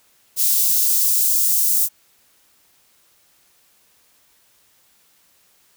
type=noise with high-pass filter sweep; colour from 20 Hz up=blue; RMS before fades=-17 dBFS; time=0.36-1.89 s; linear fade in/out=50 ms; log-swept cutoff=4600 to 7100 Hz; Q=0.88; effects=white hiss -58 dBFS RMS until 5.76 s